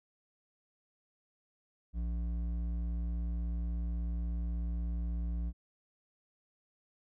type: tone with hard clipping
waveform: sine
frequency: 58.2 Hz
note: A#1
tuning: 2 cents flat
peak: -34 dBFS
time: 1.93-5.53 s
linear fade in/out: 50 ms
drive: 8 dB
effects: none